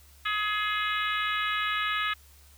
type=harmonic tone with a mistuned harmonic; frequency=421 Hz; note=G#4; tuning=24 cents sharp; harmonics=3 / 4 / 5 / 6 / 7 / 8 / 9; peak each=-30 / -32 / -34 / -36 / -37 / -38 / -39 dBFS; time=0.25-2.14 s; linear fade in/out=10 ms; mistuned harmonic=9; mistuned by=+20 cents; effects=added 70 Hz sine -54 dBFS peak until 2.57 s + white hiss -58 dBFS RMS until 2.57 s